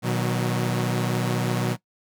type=chord; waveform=sawtooth; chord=B major; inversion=none; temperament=equal with one note detuned; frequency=121.42 / 155.56 / 185 Hz; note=B2 / D#3 / F#3; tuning=-29 / 0 / 0 cents; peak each=-21 / -26 / -23 dBFS; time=0.02-1.77 s; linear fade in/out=50 ms; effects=noise-tail reverb RT60 0.1 s tail -19 dB re dry